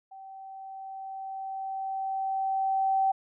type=tone with level ramp; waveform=sine; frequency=772 Hz; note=G5; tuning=27 cents flat; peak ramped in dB=-43 to -21 dBFS; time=0.11-3.12 s; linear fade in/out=10 ms; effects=none